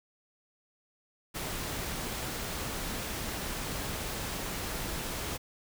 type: noise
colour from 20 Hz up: pink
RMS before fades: -36 dBFS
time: 1.34-5.38 s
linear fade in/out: 20 ms
effects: none